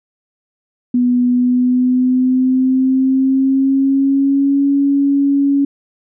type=tone with pitch glide; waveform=sine; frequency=246.4 to 279.8 Hz; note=B3 to C#4; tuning=-4 to +16 cents; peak=-10 dBFS; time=0.94-5.65 s; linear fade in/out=5 ms; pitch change=+220 cents; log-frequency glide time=1.28-4.66 s; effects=none